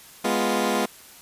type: chord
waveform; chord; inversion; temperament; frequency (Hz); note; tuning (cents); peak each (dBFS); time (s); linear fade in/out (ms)
15% pulse; F diminished; first; equal; 207.7 / 246.9 / 349.2; Ab3 / Cb4 / F4; 0 / 0 / 0; -19 / -19 / -20; 0.24-0.86; 10
effects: white hiss -47 dBFS RMS until 1.21 s + resampled to 32000 Hz